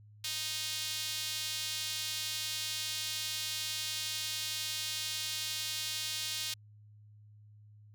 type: tone with high-pass filter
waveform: sawtooth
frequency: 311.1 Hz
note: D#4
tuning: in tune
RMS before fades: -37 dBFS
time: 0.24-6.54 s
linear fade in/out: 5 ms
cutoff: 3700 Hz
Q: 1.6
effects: added 105 Hz sine -54 dBFS peak until 7.94 s